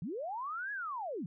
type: linear two-way sweep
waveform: sine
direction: up then down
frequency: 138.59 to 1700 to 138.59 Hz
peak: -36 dBFS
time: 0.02-1.26 s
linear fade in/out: 2 ms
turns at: 0.72 s
effects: none